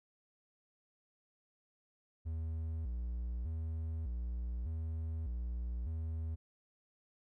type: tone with vibrato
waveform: triangle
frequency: 69.3 Hz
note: C#2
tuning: in tune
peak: -34 dBFS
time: 2.25-6.36 s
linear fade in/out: 20 ms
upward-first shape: square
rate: 0.83 Hz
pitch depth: 260 cents each way
effects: none